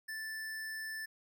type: tone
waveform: square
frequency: 1760 Hz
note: A6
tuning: in tune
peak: -40 dBFS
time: 0.08-1.06 s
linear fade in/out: 10 ms
effects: none